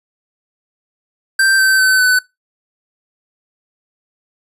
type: tone with pitch steps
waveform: square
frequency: 1568 / 1546.4 / 1525.1 / 1504.1 Hz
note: G6 / G6 / G6 / F#6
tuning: 0 / -24 / -48 / +28 cents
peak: -10 dBFS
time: 1.39-2.19 s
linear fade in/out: 5 ms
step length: 200 ms
effects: noise-tail reverb RT60 0.2 s tail -23 dB re dry + resampled to 32000 Hz